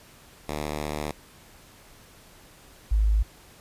5% pulse / sine tone pair in turn, 75 / 52.76 Hz, D2 / G#1, +37 / +28 cents, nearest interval tritone, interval 609 cents, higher first, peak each -18 dBFS, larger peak neither, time 0.48-1.12 / 2.91-3.23 s, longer first, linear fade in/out 10 ms, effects pink hiss -52 dBFS RMS until 3.6 s + resampled to 32000 Hz

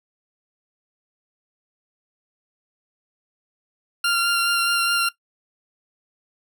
20% pulse tone with vibrato, 1387 Hz, F6, 12 cents flat, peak -13 dBFS, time 4.04-5.09 s, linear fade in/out 5 ms, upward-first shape sine, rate 4.8 Hz, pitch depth 14 cents each way, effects noise-tail reverb RT60 0.1 s tail -17 dB re dry

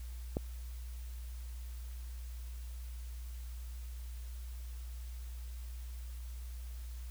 click, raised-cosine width 2 ms, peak -20 dBFS, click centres 0.369 s, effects added 60 Hz sine -41 dBFS peak until 7.1 s + white hiss -59 dBFS RMS until 7.1 s

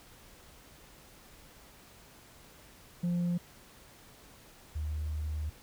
sine tone pair in turn, 174.61 / 76.4 Hz, F3 / D#2, 0 / -31 cents, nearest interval octave + major second, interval 1431 cents, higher first, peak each -25 / -31 dBFS, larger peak first, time 3.03-3.38 / 4.75-5.5 s, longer second, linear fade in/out 10 ms, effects tanh soft clip ceiling -27 dBFS + pink hiss -56 dBFS RMS until 5.62 s

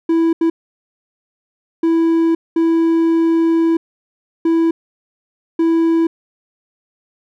triangle tone bursts at uneven times, 329.6 Hz, E4, in tune, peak -9 dBFS, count 6, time 0.09-0.33 / 0.41-0.5 / 1.83-2.35 / 2.56-3.77 / 4.45-4.71 / 5.59-6.07 s, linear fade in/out 5 ms, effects none

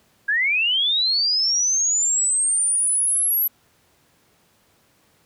sine linear sweep, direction up, 1595 to 11820 Hz, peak -17 dBFS, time 0.28-3.48 s, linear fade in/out 10 ms, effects pink hiss -60 dBFS RMS until 5.25 s + high-pass 80 Hz 12 dB/octave

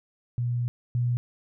sine tone pair in turn, 121 / 121.57 Hz, B2 / B2, -35 / -27 cents, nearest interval unison, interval 8 cents, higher second, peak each -24 / -22 dBFS, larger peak second, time 0.38-0.68 / 0.95-1.17 s, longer first, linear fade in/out 0 ms, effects none

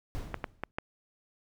brown noise with exponential decay, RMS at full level -33 dBFS, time 0.15-0.71 s, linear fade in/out 0 ms, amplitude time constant 120 ms
clicks, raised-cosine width 0.5 ms, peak -17 dBFS, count 4, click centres 0.343 / 0.442 / 0.636 / 0.785 s
effects none

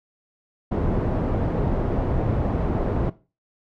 pink low-pass noise, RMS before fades -23 dBFS, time 0.71-3.1 s, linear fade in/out 10 ms, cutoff 630 Hz, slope 12 dB/octave, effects noise-tail reverb RT60 0.3 s tail -17 dB re dry

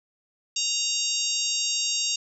harmonic tone, 932.3 Hz, A#5, in tune, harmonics 3 / 4 / 5 / 6 / 7 / 8, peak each -31 / -31 / -31 / -31 / -31 / -31 dBFS, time 0.56-2.16 s, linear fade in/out 5 ms, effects none

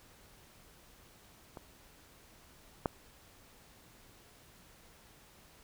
clicks, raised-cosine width 1 ms, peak -30 / -16 dBFS, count 2, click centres 1.572 / 2.858 s, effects pink hiss -60 dBFS RMS until 5.63 s

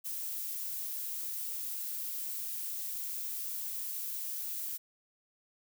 violet noise, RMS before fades -38 dBFS, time 0.04-4.78 s, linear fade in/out 20 ms, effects none

